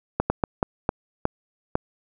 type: slowing click train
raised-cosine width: 1 ms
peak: -6 dBFS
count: 7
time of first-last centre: 0.2-1.754 s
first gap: 100 ms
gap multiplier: 1.38
effects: none

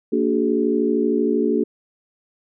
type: tone cluster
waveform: sine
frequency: 230.4 / 290.8 / 370.8 / 423.7 Hz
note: A#3 / D4 / F#4 / G#4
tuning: -20 / -17 / +4 / +35 cents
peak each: -22 dBFS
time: 0.12-1.64 s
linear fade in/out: 10 ms
effects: none

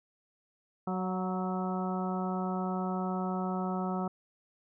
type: harmonic tone with a mistuned harmonic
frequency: 185.9 Hz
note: F#3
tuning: 8 cents sharp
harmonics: 1 / 2 / 3 / 4 / 5 / 6 / 7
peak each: -32 / -39 / -43 / -38 / -42 / -46 / -41 dBFS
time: 0.87-4.08 s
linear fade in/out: 5 ms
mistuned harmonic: 4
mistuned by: -21 cents
effects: none

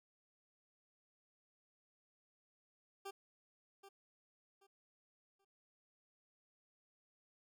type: tone with echo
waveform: 20% pulse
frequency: 393.6 Hz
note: G4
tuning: 7 cents sharp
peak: -40 dBFS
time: 3.05-3.11 s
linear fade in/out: 10 ms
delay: 780 ms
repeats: 3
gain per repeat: -11 dB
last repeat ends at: 5.45 s
effects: none

